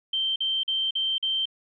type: tone bursts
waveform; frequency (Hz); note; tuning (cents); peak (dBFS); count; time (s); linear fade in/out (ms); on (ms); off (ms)
sine; 3129; G7; -4; -23; 5; 0.13-1.456; 5; 230; 44
effects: none